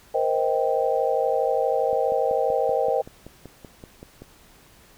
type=chord; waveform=sine; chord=C minor seventh; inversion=third; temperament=just; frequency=470.9 / 523.3 / 627.9 / 784.9 Hz; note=Bb4 / C5 / Eb5 / G5; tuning=+18 / 0 / +16 / +2 cents; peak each=-25 / -24 / -26 / -26 dBFS; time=0.14-3.02 s; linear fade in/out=10 ms
type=click train; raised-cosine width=2 ms; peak=-26 dBFS; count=13; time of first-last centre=1.93-4.22 s; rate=5.24 Hz
effects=pink hiss -53 dBFS RMS until 4.97 s